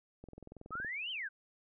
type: click train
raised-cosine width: 2 ms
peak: -36 dBFS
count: 14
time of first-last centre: 0.24-0.847 s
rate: 21.4 Hz
type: exponential two-way sweep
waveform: sine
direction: up then down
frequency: 1225 to 3167 to 1483 Hz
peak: -37 dBFS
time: 0.71-1.29 s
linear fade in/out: 20 ms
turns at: 1.11 s
effects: none